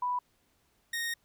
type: tone pair in turn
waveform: sine / sawtooth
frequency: 987.8 / 1858.8 Hz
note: B5 / A#6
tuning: 0 / -5 cents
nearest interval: major seventh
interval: 1095 cents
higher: second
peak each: -28 dBFS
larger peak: neither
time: 0.02-0.19 / 0.93-1.14 s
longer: second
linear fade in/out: 5 ms
effects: pink hiss -71 dBFS RMS until 1.24 s